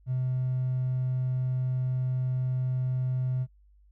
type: tone with hard clipping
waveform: triangle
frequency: 128 Hz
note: C3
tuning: 38 cents flat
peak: -26 dBFS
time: 0.06-3.47 s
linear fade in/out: 50 ms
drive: 4 dB
effects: noise-tail reverb RT60 0.1 s tail -23 dB re dry + added 50 Hz sine -56 dBFS peak until 3.91 s